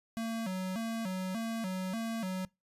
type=tone with vibrato; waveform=square; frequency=205.6 Hz; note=G#3; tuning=17 cents flat; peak=-34 dBFS; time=0.17-2.45 s; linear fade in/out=0 ms; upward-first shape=square; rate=1.7 Hz; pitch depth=170 cents each way; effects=noise-tail reverb RT60 0.2 s tail -23 dB re dry + resampled to 32000 Hz